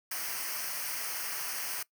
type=noise with comb filter; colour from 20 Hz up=white; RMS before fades=-36 dBFS; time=0.11-1.83 s; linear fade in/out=5 ms; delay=0.27 ms; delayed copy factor=-0.75; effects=noise-tail reverb RT60 0.1 s tail -20 dB re dry